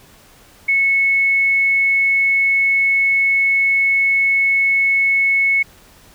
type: tone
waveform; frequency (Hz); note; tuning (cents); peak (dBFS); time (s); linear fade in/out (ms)
sine; 2200; C#7; -14; -12; 0.68-5.63; 10
effects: pink hiss -47 dBFS RMS until 6.14 s